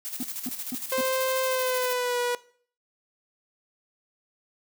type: noise with tremolo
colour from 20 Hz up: blue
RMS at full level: -33 dBFS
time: 0.05-1.93 s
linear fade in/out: 0 ms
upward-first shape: square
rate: 13 Hz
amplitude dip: 55%
type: tone bursts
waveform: triangle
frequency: 250 Hz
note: B3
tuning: 21 cents sharp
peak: -27 dBFS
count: 4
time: 0.2-1.01 s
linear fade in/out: 2 ms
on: 30 ms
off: 230 ms
type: tone with pitch glide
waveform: sawtooth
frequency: 522 to 487 Hz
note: C5 to B4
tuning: -4 to -24 cents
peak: -21 dBFS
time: 0.92-2.35 s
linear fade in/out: 2 ms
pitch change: -120 cents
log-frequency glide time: 1.43-2.19 s
effects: noise-tail reverb RT60 0.5 s tail -19 dB re dry